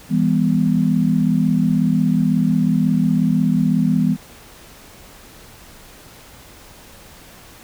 sine chord, E minor, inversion none, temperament equal with one note detuned, 164.81 / 201.2 / 246.9 Hz, E3 / G3 / B3, 0 / +45 / 0 cents, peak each -18 dBFS, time 0.09-4.17 s, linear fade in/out 50 ms, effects pink hiss -43 dBFS RMS until 7.63 s

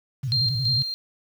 sine tone with vibrato, 123.47 Hz, B2, in tune, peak -24 dBFS, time 0.23-0.83 s, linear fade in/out 10 ms, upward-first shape square, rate 11 Hz, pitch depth 150 cents each way
sine tone with tremolo, 4186 Hz, C8, in tune, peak -20 dBFS, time 0.32-0.94 s, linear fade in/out 0 ms, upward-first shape square, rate 3 Hz, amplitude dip 55%
effects 8-bit

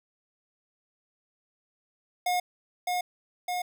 square tone with echo, 719 Hz, F#5, 50 cents flat, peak -25 dBFS, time 2.26-2.4 s, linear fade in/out 5 ms, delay 610 ms, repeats 2, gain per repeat -2 dB, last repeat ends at 3.62 s, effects none

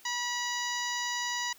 harmonic tone with a mistuned harmonic, 970 Hz, B5, 31 cents flat, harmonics 1 / 2 / 3 / 4 / 5 / 6 / 7, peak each -36 / -35 / -40 / -40 / -40 / -40 / -41 dBFS, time 0.05-1.53 s, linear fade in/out 5 ms, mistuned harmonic 6, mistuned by +18 cents, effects white hiss -57 dBFS RMS until 1.58 s

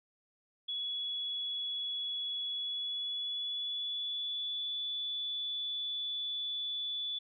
sine tone with pitch glide, 3381 to 3460 Hz, G#7 to A7, +30 to -30 cents, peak -34 dBFS, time 0.68-7.19 s, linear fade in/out 10 ms, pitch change +40 cents, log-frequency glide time 2.46-4.8 s, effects none

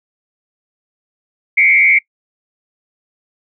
sine tone with frequency modulation, 2205 Hz, C#7, 10 cents flat, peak -7 dBFS, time 1.57-1.99 s, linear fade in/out 10 ms, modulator 84.9 Hz, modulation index 1.5, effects noise-tail reverb RT60 0.1 s tail -24 dB re dry

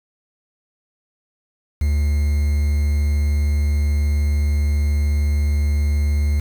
triangle tone with quantisation, 73.42 Hz, D2, in tune, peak -13 dBFS, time 1.81-6.4 s, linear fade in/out 5 ms, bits 6, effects none

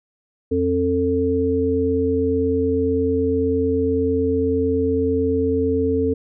harmonic tone, 89.1 Hz, F2, 35 cents sharp, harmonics 1 / 3 / 5, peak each -25 / -21 / -19 dBFS, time 0.51-6.14 s, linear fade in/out 10 ms, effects none

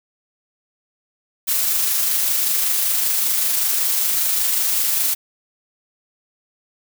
blue noise with amplitude modulation, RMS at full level -18 dBFS, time 1.47-5.15 s, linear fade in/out 20 ms, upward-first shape sine, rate 25.2 Hz, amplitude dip 25%, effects none

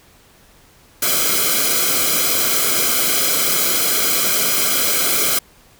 white noise with comb filter, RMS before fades -17 dBFS, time 1.02-5.39 s, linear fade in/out 5 ms, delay 1.1 ms, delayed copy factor -0.9, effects pink hiss -50 dBFS RMS until 5.79 s

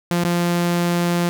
sawtooth tone with dropouts, 173.5 Hz, F3, 11 cents flat, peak -13 dBFS, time 0.11-1.29 s, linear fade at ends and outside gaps 0 ms, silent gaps 0.238-0.249 s, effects none

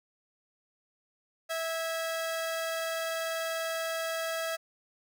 sawtooth tone pair together, 653.1 / 1643 Hz, E5 / G#6, -16 / -19 cents, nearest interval octave + major third, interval 1597 cents, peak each -28 / -35 dBFS, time 1.49-4.57 s, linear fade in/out 20 ms, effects none

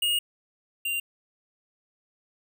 square tone pair in turn, 2857 / 2782 Hz, F7 / F7, +39 / -7 cents, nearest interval unison, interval 46 cents, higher first, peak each -23 / -27 dBFS, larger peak first, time 0.02-0.19 / 0.85-1 s, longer first, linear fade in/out 5 ms, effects 10-bit

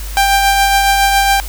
sawtooth tone with tremolo, 790 Hz, G5, 13 cents sharp, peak -4 dBFS, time 0.17-1.4 s, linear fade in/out 0 ms, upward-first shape triangle, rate 7.2 Hz, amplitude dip 35%, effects added 50 Hz sine -22 dBFS peak until 1.48 s + white hiss -31 dBFS RMS until 1.48 s

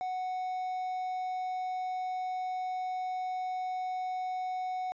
triangle tone with quantisation, 740 Hz, F#5, in tune, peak -30 dBFS, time 0.01-4.92 s, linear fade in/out 0 ms, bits 10, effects resampled to 16000 Hz

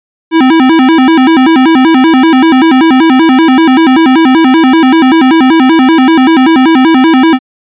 square tone with vibrato, 290.5 Hz, D4, 19 cents flat, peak -3 dBFS, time 0.31-7.39 s, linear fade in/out 50 ms, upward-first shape square, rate 5.2 Hz, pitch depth 200 cents each way, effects resampled to 8000 Hz

